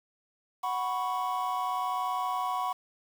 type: chord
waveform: triangle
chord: F# suspended fourth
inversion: none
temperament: equal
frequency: 740 / 987.8 / 1108.7 Hz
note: F#5 / B5 / C#6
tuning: 0 / 0 / 0 cents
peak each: -31 dBFS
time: 0.63-2.73 s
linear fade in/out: 10 ms
effects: 8-bit